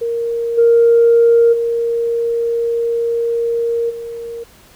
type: tone with level steps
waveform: sine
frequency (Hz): 466.2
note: A#4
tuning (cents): 0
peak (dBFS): -16 / -6 / -14 / -24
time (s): 0.01-4.44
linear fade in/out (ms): 10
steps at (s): 0.57 / 1.52 / 3.89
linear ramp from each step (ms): 20
effects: tanh soft clip ceiling -2 dBFS + pink hiss -46 dBFS RMS until 4.75 s